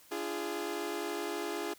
sawtooth tone cluster, 295.2 / 343.2 / 414.7 Hz, D4 / F4 / G#4, +9 / -30 / -3 cents, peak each -38 / -34 / -34 dBFS, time 0.11-1.74 s, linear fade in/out 10 ms, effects white hiss -59 dBFS RMS until 1.78 s

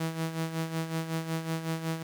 sawtooth tone with tremolo, 162.4 Hz, E3, 26 cents flat, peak -24 dBFS, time 0-2.03 s, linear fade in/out 5 ms, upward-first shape sine, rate 5.4 Hz, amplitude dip 65%, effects 9-bit

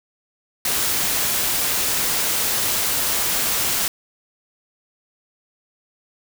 white noise, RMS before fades -21 dBFS, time 0.65-3.88 s, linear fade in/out 2 ms, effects none

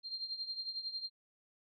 sine tone with tremolo, 4186 Hz, C8, in tune, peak -35 dBFS, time 0.03-1.1 s, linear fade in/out 50 ms, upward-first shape triangle, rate 11 Hz, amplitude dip 80%, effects none

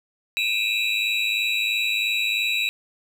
triangle tone cluster, 2418 / 2538 / 2641 / 3887 Hz, D7 / D#7 / E7 / B7, +50 / +34 / +3 / -28 cents, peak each -27 / -26 / -24 / -24 dBFS, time 0.37-2.69 s, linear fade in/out 0 ms, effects 9-bit

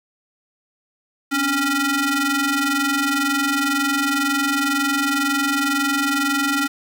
sawtooth ring-modulated tone, 550 Hz, C#5, 14 cents flat, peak -11 dBFS, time 1.31-6.68 s, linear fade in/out 20 ms, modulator 836 Hz, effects none

